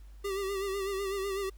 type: tone with vibrato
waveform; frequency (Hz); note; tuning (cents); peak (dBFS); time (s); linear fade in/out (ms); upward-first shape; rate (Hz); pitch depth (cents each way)
square; 392; G4; 0; -32; 0.24-1.5; 10; sine; 8; 54
effects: added 50 Hz sine -47 dBFS peak until 1.57 s + pink hiss -67 dBFS RMS until 1.57 s